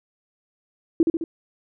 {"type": "tone with echo", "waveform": "sine", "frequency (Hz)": 329.2, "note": "E4", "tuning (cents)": -2, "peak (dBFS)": -12, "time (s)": [1, 1.03], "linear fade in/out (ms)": 2, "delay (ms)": 70, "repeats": 3, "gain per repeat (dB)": -4, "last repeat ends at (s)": 1.24, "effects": []}